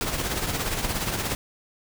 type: noise with tremolo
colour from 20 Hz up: pink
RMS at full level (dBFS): -25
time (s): 0.01-1.35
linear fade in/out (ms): 0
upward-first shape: triangle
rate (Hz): 17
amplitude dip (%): 60
effects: none